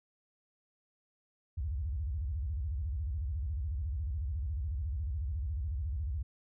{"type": "tone with vibrato", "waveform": "sine", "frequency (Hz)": 70.6, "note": "C#2", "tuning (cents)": 32, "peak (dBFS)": -32, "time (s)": [1.57, 6.23], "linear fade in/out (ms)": 10, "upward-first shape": "square", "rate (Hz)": 14, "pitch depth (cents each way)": 290, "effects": []}